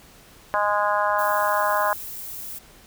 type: harmonic tone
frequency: 206.7 Hz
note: G#3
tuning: 8 cents flat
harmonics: 3 / 4 / 5 / 6 / 7 / 8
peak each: -25 / -26 / -23 / -29 / -29 / -30 dBFS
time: 0.54-1.93 s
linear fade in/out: 0 ms
type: noise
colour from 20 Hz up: violet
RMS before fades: -35 dBFS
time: 1.18-2.59 s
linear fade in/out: 10 ms
effects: pink hiss -50 dBFS RMS until 2.86 s